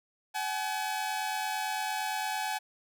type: tone pair together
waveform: sawtooth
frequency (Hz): 761.2 / 850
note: F#5 / G#5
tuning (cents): +49 / +40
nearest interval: major second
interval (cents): 191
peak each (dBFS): -31 / -29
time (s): 0.34-2.59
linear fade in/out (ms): 20
effects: none